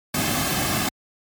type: noise with comb filter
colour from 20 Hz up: pink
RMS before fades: -23 dBFS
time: 0.14-0.89 s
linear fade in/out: 5 ms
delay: 2.1 ms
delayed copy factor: -0.65
effects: high-pass 60 Hz 12 dB/octave + MP3 96 kbps